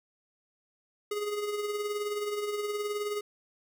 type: tone with tremolo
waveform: square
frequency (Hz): 415.3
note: G#4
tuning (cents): 0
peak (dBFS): -29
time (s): 1.11-3.21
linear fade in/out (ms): 5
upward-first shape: triangle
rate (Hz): 19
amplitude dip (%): 55
effects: none